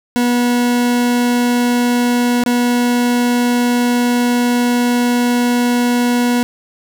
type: tone with dropouts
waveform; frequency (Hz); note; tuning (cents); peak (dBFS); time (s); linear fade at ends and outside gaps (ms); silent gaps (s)
40% pulse; 242.9; B3; -29; -11; 0.16-6.43; 0; 2.437-2.462
effects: none